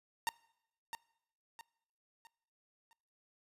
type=tone with echo; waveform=sawtooth; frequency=920 Hz; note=A#5; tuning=23 cents flat; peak=-28 dBFS; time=0.27-0.29 s; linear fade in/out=0 ms; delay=660 ms; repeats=4; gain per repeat=-8 dB; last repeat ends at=2.93 s; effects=noise-tail reverb RT60 0.8 s tail -23 dB re dry + resampled to 32000 Hz